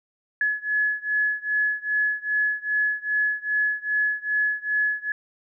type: beating tone pair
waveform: sine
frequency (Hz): 1700 / 1702.5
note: G#6 / G#6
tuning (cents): +40 / +42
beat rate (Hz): 2.5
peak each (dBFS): -24 / -25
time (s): 0.41-5.12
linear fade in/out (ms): 2
effects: none